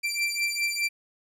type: beating tone pair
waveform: sawtooth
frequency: 2349 / 2353.9 Hz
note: D7 / D7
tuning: 0 / +3 cents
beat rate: 4.9 Hz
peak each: -25 dBFS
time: 0.03-0.89 s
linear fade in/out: 20 ms
effects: low-pass 12000 Hz 12 dB/octave